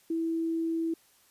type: tone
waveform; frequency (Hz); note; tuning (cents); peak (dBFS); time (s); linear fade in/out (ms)
sine; 328.4; E4; -6; -27; 0.1-0.94; 5
effects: white hiss -63 dBFS RMS until 1.3 s + resampled to 32000 Hz